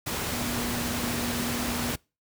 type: tone in noise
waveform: sine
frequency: 240.2 Hz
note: B3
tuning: 48 cents flat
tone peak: -32 dBFS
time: 0.32-1.92 s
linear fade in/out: 10 ms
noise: pink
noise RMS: -30 dBFS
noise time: 0.06-1.96 s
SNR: -5 dB
effects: noise-tail reverb RT60 0.3 s tail -26 dB re dry + high-pass 60 Hz 12 dB/octave